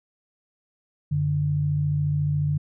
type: tone pair together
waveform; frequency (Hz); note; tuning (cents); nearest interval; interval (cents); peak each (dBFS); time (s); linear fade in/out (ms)
sine; 92.5 / 146.66; F#2 / D3; 0 / -2; minor sixth; 798; -29 / -21; 1.11-2.58; 10
effects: none